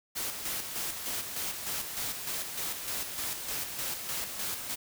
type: noise with tremolo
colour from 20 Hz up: white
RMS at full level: -34 dBFS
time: 0.15-4.76 s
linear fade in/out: 20 ms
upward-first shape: square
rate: 3.3 Hz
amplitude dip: 45%
effects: none